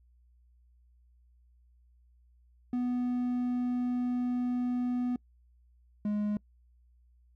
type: tone pair in turn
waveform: triangle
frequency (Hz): 246.9 / 208.4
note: B3 / G#3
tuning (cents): 0 / +6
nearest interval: minor third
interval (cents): 294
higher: first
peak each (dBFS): -26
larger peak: neither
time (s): 2.73-5.16 / 6.05-6.37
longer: first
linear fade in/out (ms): 2
effects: noise-tail reverb RT60 0.1 s tail -24 dB re dry + added 60 Hz sine -60 dBFS peak until 7.35 s